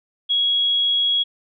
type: tone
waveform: sine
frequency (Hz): 3322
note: G#7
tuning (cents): 0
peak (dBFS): -16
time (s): 0.29-1.24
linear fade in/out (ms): 20
effects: none